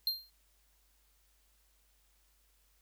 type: tone with exponential decay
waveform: square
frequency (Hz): 4186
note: C8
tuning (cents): 0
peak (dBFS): -27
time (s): 0.07-0.3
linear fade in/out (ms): 1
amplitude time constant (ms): 50
effects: added 50 Hz sine -70 dBFS peak until 2.81 s + white hiss -72 dBFS RMS until 2.81 s